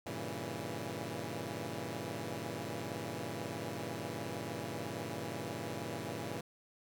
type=chord; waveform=10% pulse; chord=G diminished seventh; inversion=none; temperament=equal; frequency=98 / 116.54 / 138.59 / 164.81 Hz; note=G2 / Bb2 / Db3 / Fb3; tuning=0 / 0 / 0 / 0 cents; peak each=-37 / -35 / -37 / -36 dBFS; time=0.06-6.41 s; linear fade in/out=5 ms; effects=none